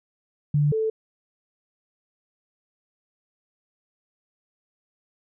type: tone pair in turn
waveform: sine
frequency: 146.83 / 440 Hz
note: D3 / A4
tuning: 0 / 0 cents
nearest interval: octave + perfect fifth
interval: 1900 cents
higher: second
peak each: -17 / -21 dBFS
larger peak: first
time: 0.54-0.72 / 0.72-0.9 s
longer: neither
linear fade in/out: 5 ms
effects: none